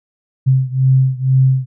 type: beating tone pair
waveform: sine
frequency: 130.81 / 132.91 Hz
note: C3 / C3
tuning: 0 / +28 cents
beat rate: 2.1 Hz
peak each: -12 / -14 dBFS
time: 0.46-1.66 s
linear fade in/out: 20 ms
effects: none